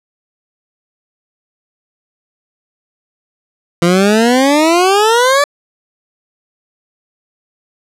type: exponential sweep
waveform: 20% pulse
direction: up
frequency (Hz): 168.2 to 585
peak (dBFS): -3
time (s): 3.82-5.44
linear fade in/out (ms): 2
effects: low-pass 10000 Hz 12 dB/octave